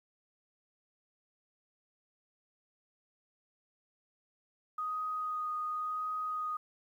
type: tone with vibrato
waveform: sine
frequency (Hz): 1244.5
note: D#6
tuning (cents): 0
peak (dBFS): -33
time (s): 4.78-6.57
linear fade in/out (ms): 5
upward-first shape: sine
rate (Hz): 0.92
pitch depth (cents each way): 11
effects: 11-bit